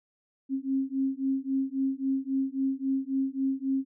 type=beating tone pair; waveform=sine; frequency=266.6 / 270.3 Hz; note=C4 / C#4; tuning=+33 / -44 cents; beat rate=3.7 Hz; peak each=-29 dBFS; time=0.49-3.85 s; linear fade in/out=50 ms; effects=none